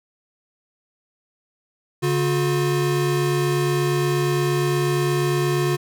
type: tone pair together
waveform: square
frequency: 142.59 / 359.3 Hz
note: C#3 / F4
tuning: +49 / +49 cents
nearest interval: octave + major third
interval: 1600 cents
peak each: -22 dBFS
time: 2.02-5.77 s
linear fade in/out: 20 ms
effects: none